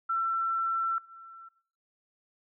sine tone with level steps, 1344 Hz, E6, 33 cents sharp, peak -26 / -45 dBFS, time 0.09-1.49 s, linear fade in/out 10 ms, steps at 0.98 s, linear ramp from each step 2 ms, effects noise-tail reverb RT60 0.6 s tail -21 dB re dry

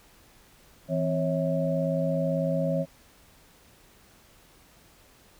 sine tone cluster, 165.1 / 261.2 / 551 / 649 Hz, E3 / C4 / C#5 / E5, +3 / -3 / -11 / -27 cents, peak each -27 / -33 / -28 / -32 dBFS, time 0.88-2.86 s, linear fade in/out 50 ms, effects pink hiss -57 dBFS RMS until 5.39 s

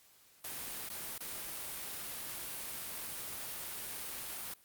white noise with dropouts, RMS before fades -42 dBFS, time 0.44-4.54 s, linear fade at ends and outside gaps 5 ms, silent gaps 0.891-0.898 / 1.181-1.204 s, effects white hiss -64 dBFS RMS until 4.64 s + Opus 48 kbps

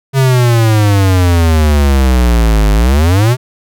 square exponential two-way sweep, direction down then up, 137 to 50.5 to 131.4 Hz, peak -7 dBFS, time 0.13-3.37 s, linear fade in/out 50 ms, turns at 2.72 s, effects none

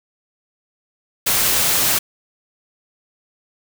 white noise, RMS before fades -17 dBFS, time 1.26-1.99 s, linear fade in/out 10 ms, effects none

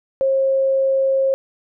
sine tone, 537 Hz, C5, 45 cents sharp, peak -14 dBFS, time 0.21-1.34 s, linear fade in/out 0 ms, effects none

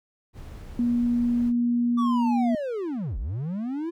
brown noise, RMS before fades -40 dBFS, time 0.33-1.53 s, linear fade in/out 50 ms
sine tone, 239.4 Hz, A#3, 46 cents sharp, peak -20 dBFS, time 0.79-2.55 s, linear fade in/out 2 ms
triangle linear two-way sweep, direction down then up, 1171 to 40.21 to 346.6 Hz, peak -25 dBFS, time 1.97-3.91 s, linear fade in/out 20 ms, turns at 3.18 s
effects none

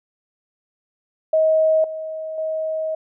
sine tone with level steps, 633 Hz, D#5, 30 cents sharp, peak -13 / -26 / -21 dBFS, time 1.33-2.95 s, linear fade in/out 5 ms, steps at 1.84 / 2.38 s, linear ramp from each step 2 ms, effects none

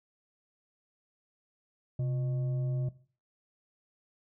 sine tone with frequency modulation, 130.6 Hz, C3, 3 cents flat, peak -28 dBFS, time 1.99-2.89 s, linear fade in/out 5 ms, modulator 484 Hz, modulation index 0.25, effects noise-tail reverb RT60 0.4 s tail -17 dB re dry

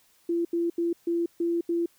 sine tone bursts at uneven times, 340 Hz, F4, 46 cents flat, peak -23 dBFS, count 6, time 0.29-0.45 / 0.53-0.7 / 0.78-0.93 / 1.07-1.26 / 1.4-1.61 / 1.69-1.86 s, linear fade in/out 5 ms, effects white hiss -63 dBFS RMS until 1.98 s

